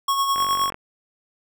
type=tone with tremolo; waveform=square; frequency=1100 Hz; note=C#6; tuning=14 cents flat; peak=-18 dBFS; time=0.08-0.7 s; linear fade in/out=5 ms; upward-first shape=sine; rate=9.6 Hz; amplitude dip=45%
type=click train; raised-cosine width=0.5 ms; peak=-18 dBFS; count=19; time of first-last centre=0.36-0.744 s; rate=46.9 Hz
effects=9-bit